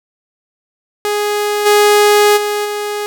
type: tone with level steps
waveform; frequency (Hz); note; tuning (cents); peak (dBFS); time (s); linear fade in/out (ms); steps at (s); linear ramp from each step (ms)
sawtooth; 415.3; G#4; 0; -10 / -3 / -11 / -14; 1.05-3.06; 0; 1.65 / 2.36 / 2.64; 20
effects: none